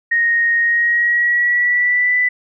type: tone with pitch glide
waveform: sine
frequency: 1865 to 1987.3 Hz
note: A#6 to B6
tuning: 0 to +10 cents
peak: -12 dBFS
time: 0.11-2.29 s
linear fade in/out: 10 ms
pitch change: +110 cents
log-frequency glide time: 0.6-2.16 s
effects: none